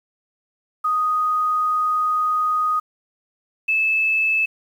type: tone pair in turn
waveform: sine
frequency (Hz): 1244.5 / 2616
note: D#6 / E7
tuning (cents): 0 / -14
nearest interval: octave + minor second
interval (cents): 1286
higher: second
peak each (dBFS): -17 / -16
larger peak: second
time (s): 0.84-2.8 / 3.68-4.46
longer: first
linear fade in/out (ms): 10
effects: 8-bit